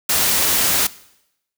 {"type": "noise", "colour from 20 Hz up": "white", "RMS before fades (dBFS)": -17, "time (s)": [0.09, 0.87], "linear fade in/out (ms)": 5, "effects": ["noise-tail reverb RT60 0.8 s tail -19 dB re dry"]}